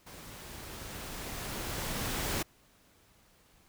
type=noise with level ramp; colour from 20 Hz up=pink; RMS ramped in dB=-49 to -32 dBFS; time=0.06-2.43 s; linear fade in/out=10 ms; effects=pink hiss -64 dBFS RMS until 3.68 s